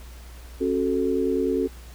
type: chord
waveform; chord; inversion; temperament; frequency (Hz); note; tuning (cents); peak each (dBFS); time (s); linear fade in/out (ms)
sine; F# minor; second; equal with one note detuned; 270.9 / 370 / 440; C#4 / F#4 / A4; -40 / 0 / 0; -25; 0.6-1.68; 20
effects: added 60 Hz sine -40 dBFS peak until 1.94 s + pink hiss -49 dBFS RMS until 1.94 s